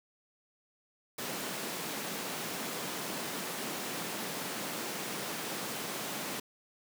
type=high-pass noise; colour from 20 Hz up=pink; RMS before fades=-38 dBFS; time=1.18-6.4 s; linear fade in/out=5 ms; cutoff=170 Hz; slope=24 dB/octave; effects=none